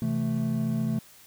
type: chord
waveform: triangle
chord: A minor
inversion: first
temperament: equal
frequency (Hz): 130.81 / 164.81 / 220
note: C3 / E3 / A3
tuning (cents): 0 / 0 / 0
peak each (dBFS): -28 / -30 / -25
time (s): 0.02-0.99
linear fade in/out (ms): 2
effects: white hiss -53 dBFS RMS until 1.26 s